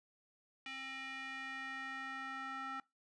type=tone with band-pass filter sweep; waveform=square; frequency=266.7 Hz; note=C4; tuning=33 cents sharp; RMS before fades=-45 dBFS; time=0.66-2.8 s; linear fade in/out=2 ms; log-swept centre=2500 to 1400 Hz; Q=2.9; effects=noise-tail reverb RT60 0.2 s tail -22 dB re dry + resampled to 22050 Hz